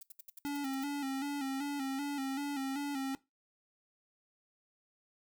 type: noise bursts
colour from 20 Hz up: violet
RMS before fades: -48 dBFS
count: 10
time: 0.01-0.84 s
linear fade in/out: 5 ms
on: 20 ms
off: 70 ms
type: tone with vibrato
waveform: square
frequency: 277.2 Hz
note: C#4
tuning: in tune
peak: -35 dBFS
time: 0.45-3.15 s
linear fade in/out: 0 ms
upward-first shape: square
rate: 2.6 Hz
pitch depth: 55 cents each way
effects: noise-tail reverb RT60 0.2 s tail -19 dB re dry